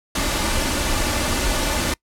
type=noise with comb filter; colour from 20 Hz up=pink; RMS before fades=-21 dBFS; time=0.15-1.94 s; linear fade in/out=5 ms; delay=3.4 ms; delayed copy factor=+0.5; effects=noise-tail reverb RT60 0.1 s tail -25 dB re dry + low-pass 11000 Hz 12 dB/octave